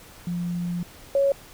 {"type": "tone pair in turn", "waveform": "sine", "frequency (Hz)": [174.61, 554.4], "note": ["F3", "C#5"], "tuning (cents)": [0, 0], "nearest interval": "octave + minor sixth", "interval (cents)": 2000, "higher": "second", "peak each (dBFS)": [-25, -17], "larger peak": "second", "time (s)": [[0.27, 0.83], [1.15, 1.32]], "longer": "first", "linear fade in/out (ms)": 2, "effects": ["pink hiss -47 dBFS RMS until 1.53 s"]}